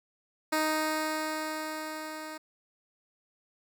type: tone with level ramp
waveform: 10% pulse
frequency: 311.1 Hz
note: D#4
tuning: in tune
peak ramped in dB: -17 to -31 dBFS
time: 0.52-2.38 s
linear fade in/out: 10 ms
effects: none

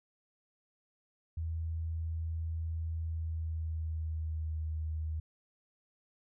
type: tone with pitch glide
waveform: sine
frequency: 81.4 to 78.67 Hz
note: E2 to D#2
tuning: -21 to +20 cents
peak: -33 dBFS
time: 1.37-5.2 s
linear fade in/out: 5 ms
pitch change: -59 cents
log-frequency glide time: 2.99-4.59 s
effects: none

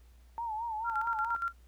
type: tone with vibrato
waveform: sine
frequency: 898 Hz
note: A5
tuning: 35 cents sharp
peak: -33 dBFS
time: 0.38-1.35 s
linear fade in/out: 0 ms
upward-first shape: sine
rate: 4.6 Hz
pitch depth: 92 cents each way
type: tone with tremolo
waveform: sine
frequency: 1378 Hz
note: F6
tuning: 24 cents flat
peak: -29 dBFS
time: 0.84-1.53 s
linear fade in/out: 50 ms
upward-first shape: square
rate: 8.6 Hz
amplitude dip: 65%
effects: added 60 Hz sine -55 dBFS peak until 1.67 s + pink hiss -69 dBFS RMS until 1.67 s

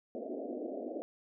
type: band-pass noise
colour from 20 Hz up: pink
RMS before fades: -40 dBFS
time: 0.15-1.02 s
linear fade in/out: 0 ms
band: 230 to 700 Hz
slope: 96 dB/octave
effects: none

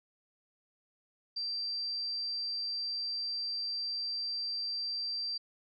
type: tone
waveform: sine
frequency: 4699 Hz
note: D8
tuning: in tune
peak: -33 dBFS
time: 1.36-5.38 s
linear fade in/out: 10 ms
effects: none

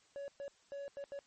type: tone bursts at uneven times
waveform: triangle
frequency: 562 Hz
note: C#5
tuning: 24 cents sharp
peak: -39 dBFS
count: 5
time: 0.16-0.28 / 0.4-0.48 / 0.72-0.88 / 0.97-1.04 / 1.12-1.19 s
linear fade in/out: 0 ms
effects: white hiss -69 dBFS RMS until 1.26 s + MP3 32 kbps

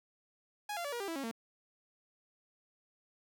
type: tone with pitch steps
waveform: sawtooth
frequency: 830.6 / 690.4 / 573.9 / 477.1 / 396.5 / 329.6 / 274 / 227.8 Hz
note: G#5 / F5 / D5 / A#4 / G4 / E4 / C#4 / A#3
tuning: 0 / -20 / -40 / +40 / +20 / 0 / -20 / -40 cents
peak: -33 dBFS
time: 0.69-1.314 s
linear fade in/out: 5 ms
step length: 78 ms
effects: none

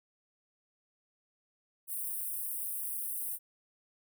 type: high-pass noise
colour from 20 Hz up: white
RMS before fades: -37 dBFS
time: 1.87-3.39 s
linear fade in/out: 50 ms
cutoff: 8700 Hz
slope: 96 dB/octave
effects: none

